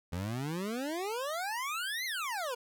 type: exponential two-way sweep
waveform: 25% pulse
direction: up then down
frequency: 82.7 to 2135 to 465.1 Hz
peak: -30 dBFS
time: 0.12-2.55 s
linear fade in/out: 10 ms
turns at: 2.05 s
effects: none